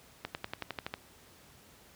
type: accelerating click train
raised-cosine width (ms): 0.3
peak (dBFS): -19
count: 9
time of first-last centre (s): 0.25-0.94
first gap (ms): 99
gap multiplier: 0.96
effects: pink hiss -58 dBFS RMS until 1.95 s + high-pass 60 Hz 12 dB/octave